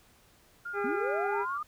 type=tone with vibrato; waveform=sine; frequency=1396.9 Hz; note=F6; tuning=in tune; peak=-35 dBFS; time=0.65-1.58 s; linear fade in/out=10 ms; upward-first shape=sine; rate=5 Hz; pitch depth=30 cents each way
type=harmonic tone; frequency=405 Hz; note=G#4; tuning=43 cents flat; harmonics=1 / 2 / 3 / 4 / 5 / 6; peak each=-31 / -37 / -41 / -43 / -45 / -47 dBFS; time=0.73-1.46 s; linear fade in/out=50 ms
type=linear sweep; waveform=sine; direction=up; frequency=220 to 1241 Hz; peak=-32 dBFS; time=0.84-1.63 s; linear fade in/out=5 ms
effects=pink hiss -62 dBFS RMS until 1.67 s